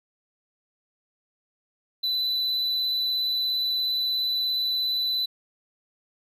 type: tone with vibrato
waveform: triangle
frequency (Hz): 3998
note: B7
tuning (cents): +20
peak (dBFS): -22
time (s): 2.03-5.26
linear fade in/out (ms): 10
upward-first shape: square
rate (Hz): 17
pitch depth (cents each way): 13
effects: none